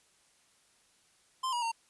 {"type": "tone with pitch steps", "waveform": "square", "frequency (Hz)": [1042, 959, 917], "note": ["C6", "A#5", "A#5"], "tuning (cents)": [-7, 49, -29], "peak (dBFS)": -31, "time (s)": [1.43, 1.718], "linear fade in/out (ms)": 10, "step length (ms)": 96, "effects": ["white hiss -67 dBFS RMS until 1.89 s", "resampled to 24000 Hz"]}